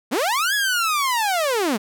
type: linear two-way sweep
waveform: sawtooth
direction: up then down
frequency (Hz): 190.7 to 1705 to 190.7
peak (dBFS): -15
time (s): 0.11-1.78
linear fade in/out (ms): 20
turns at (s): 0.54
effects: none